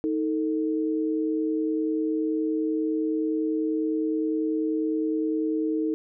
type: tone pair together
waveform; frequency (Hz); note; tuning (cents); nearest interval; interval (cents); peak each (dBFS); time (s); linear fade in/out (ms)
sine; 314.6 / 444.5; D#4 / A4; +19 / +18; tritone; 599; -24 / -29; 0.04-5.94; 0
effects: none